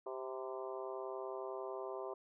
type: harmonic tone with a mistuned harmonic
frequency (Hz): 130.81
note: C3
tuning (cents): 0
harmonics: 3 / 4 / 5 / 6 / 7 / 8 / 9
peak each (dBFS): -44 / -48 / -47 / -54 / -53 / -50 / -56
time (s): 0.06-2.14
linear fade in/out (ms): 5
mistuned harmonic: 8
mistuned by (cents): -32
effects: none